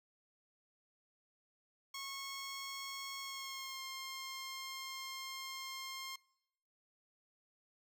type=tone with pitch glide; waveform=10% pulse; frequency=1094 to 1063.5 Hz; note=C#6 to C6; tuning=-23 to +28 cents; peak=-35 dBFS; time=1.94-6.16 s; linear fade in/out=5 ms; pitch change=-49 cents; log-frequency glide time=3.22-3.81 s; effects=noise-tail reverb RT60 0.8 s tail -24 dB re dry